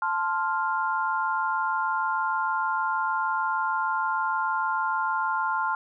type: chord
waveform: sine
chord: F major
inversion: first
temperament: equal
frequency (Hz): 880 / 1046.5 / 1396.9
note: A5 / C6 / F6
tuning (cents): 0 / 0 / 0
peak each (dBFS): -28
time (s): 0.02-5.75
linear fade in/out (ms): 2
effects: none